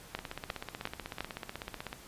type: two click trains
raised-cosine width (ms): 0.3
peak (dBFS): -22 / -17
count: 29 / 4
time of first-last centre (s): 0.19-1.929 / 0.15-1.206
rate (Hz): 16.1 / 2.84
effects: pink hiss -52 dBFS RMS until 2.07 s + resampled to 32000 Hz